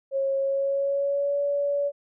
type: tone with pitch glide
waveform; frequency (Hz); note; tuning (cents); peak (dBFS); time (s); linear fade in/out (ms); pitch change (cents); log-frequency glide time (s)
sine; 544 to 570.1; C#5 to C#5; -33 to +48; -22; 0.11-1.92; 50; +81; 0.37-1.4
effects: none